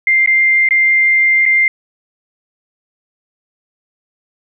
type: tone with dropouts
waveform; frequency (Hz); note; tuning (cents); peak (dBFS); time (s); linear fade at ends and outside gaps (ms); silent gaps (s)
sine; 2098; C7; +4; -8; 0.07-1.68; 2; 0.261-0.274 / 0.688-0.708 / 1.455-1.461
effects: none